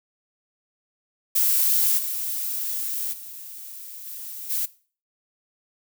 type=noise with level steps; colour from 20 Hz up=violet; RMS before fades=-20 / -28 / -39 / -36 / -25 dBFS; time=1.35-4.66 s; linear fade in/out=10 ms; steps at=1.97 / 3.12 / 4.05 / 4.49 s; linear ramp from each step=20 ms; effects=noise-tail reverb RT60 0.4 s tail -19 dB re dry